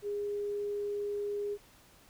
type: tone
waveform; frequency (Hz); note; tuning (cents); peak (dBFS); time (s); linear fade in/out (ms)
sine; 409.9; G#4; -23; -32; 0.02-1.58; 50
effects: pink hiss -60 dBFS RMS until 2.09 s